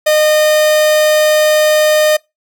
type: tone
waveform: 45% pulse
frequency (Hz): 612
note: D#5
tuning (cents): -29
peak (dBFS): -8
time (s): 0.06-2.17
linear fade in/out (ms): 10
effects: noise-tail reverb RT60 0.2 s tail -24 dB re dry